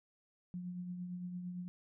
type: tone with tremolo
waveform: sine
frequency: 178.8 Hz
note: F3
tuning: 41 cents sharp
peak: -38 dBFS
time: 0.54-1.68 s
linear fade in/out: 0 ms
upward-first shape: triangle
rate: 8.8 Hz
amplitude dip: 45%
effects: none